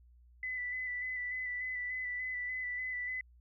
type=tone with vibrato; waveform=sine; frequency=1996 Hz; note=B6; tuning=18 cents sharp; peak=-35 dBFS; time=0.43-3.21 s; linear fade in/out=2 ms; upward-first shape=square; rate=3.4 Hz; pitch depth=19 cents each way; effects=added 60 Hz sine -58 dBFS peak until 3.4 s